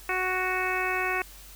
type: harmonic tone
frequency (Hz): 370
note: F#4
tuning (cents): 0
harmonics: 1 / 2 / 3 / 4 / 5 / 6 / 7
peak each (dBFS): -33 / -33 / -33 / -33 / -33 / -33 / -33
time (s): 0.09-1.22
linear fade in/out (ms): 2
effects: added 47 Hz sine -48 dBFS peak until 1.55 s + white hiss -49 dBFS RMS until 1.55 s